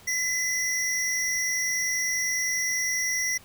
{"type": "tone pair together", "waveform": "square", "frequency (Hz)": [2010, 5685], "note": ["B6", "F8"], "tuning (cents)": [30, 30], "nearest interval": "octave + tritone", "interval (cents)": 1800, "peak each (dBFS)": -28, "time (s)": [0.07, 3.38], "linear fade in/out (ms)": 10, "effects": ["pink hiss -52 dBFS RMS until 3.44 s"]}